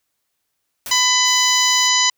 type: noise with exponential decay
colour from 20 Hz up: white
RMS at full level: -28 dBFS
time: 0.86-1.37 s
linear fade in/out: 1 ms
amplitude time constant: 110 ms
type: harmonic tone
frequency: 1000 Hz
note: B5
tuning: 21 cents sharp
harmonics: 1 / 2 / 3 / 4 / 5 / 6 / 7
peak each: -21 / -21 / -21 / -21 / -21 / -21 / -21 dBFS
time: 0.91-2.1 s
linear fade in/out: 5 ms
type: high-pass noise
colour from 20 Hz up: pink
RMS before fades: -38 dBFS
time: 1.23-1.91 s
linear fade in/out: 50 ms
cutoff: 5900 Hz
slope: 12 dB/octave
effects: white hiss -73 dBFS RMS until 2.17 s